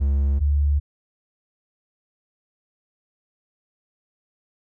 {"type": "tone pair in turn", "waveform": ["triangle", "sine"], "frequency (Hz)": [69.6, 72.24], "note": ["C#2", "D2"], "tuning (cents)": [8, -28], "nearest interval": "minor second", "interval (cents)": 64, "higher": "second", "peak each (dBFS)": [-15, -16], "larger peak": "first", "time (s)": [[0, 0.4], [0.4, 0.8]], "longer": "neither", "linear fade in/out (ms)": 20, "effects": []}